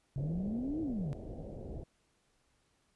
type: exponential two-way sweep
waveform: sine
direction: up then down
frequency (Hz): 131.6 to 329.8 to 131.6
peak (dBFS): -33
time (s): 0.16-1.13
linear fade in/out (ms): 0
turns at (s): 0.81
type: low-pass noise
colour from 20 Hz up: pink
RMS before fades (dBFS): -44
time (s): 0.17-1.84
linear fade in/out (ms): 10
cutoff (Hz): 670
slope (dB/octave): 48
effects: pink hiss -74 dBFS RMS until 2.95 s + resampled to 24000 Hz